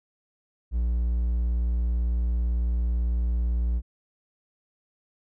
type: tone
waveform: triangle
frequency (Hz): 59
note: A#1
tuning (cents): +22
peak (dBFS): -20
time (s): 0.71-3.82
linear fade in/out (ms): 50
effects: none

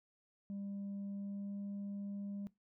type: tone with pitch glide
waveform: sine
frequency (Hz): 199.4 to 200.8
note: G3 to G3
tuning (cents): +30 to +42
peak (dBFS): -38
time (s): 0.5-2.47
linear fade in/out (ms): 0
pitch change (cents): +12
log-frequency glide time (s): 1.09-1.6
effects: noise-tail reverb RT60 0.2 s tail -22 dB re dry + tanh soft clip ceiling -39 dBFS

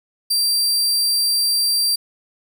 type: tone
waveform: sawtooth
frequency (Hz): 4708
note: D8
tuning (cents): +3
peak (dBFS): -13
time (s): 0.3-1.96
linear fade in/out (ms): 10
effects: none

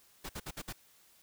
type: noise bursts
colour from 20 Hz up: pink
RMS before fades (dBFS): -41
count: 5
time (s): 0.24-0.729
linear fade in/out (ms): 10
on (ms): 53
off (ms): 56
effects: white hiss -64 dBFS RMS until 1.22 s

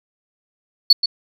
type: tone with echo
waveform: sine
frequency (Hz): 4435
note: C#8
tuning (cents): 0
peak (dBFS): -4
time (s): 0.9-0.93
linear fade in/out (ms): 5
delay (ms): 130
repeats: 1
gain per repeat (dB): -11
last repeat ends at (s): 1.06
effects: tanh soft clip ceiling -2 dBFS

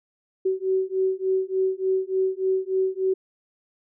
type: beating tone pair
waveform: sine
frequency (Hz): 376.9 / 380.3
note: F#4 / F#4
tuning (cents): +32 / +48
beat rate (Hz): 3.4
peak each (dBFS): -24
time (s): 0.45-3.14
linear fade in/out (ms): 10
effects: none

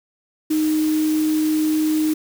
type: tone in noise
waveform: sine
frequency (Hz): 310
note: D#4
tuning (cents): -6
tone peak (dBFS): -16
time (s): 0.5-2.14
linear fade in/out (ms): 10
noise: white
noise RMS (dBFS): -33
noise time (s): 0.5-2.14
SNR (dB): +14
effects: none

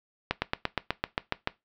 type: slowing click train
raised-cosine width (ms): 0.3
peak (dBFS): -9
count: 10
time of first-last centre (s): 0.31-1.474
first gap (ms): 110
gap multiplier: 1.04
effects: noise-tail reverb RT60 0.2 s tail -19 dB re dry + low-pass 5000 Hz 12 dB/octave

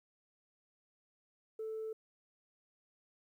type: tone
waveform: sine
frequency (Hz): 440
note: A4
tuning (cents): 0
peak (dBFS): -37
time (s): 1.59-1.93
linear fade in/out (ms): 5
effects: tanh soft clip ceiling -35 dBFS + 12-bit

